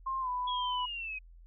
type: tone with pitch glide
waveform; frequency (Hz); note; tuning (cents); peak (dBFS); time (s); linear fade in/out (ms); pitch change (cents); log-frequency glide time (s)
sine; 1060 to 994.7; C6 to B5; +22 to +12; -31; 0.06-0.86; 10; -110; 0.2-0.29
type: linear sweep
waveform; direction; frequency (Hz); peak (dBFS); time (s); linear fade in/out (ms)
sine; down; 3355 to 2500; -36; 0.47-1.19; 10
effects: added 42 Hz sine -51 dBFS peak until 1.46 s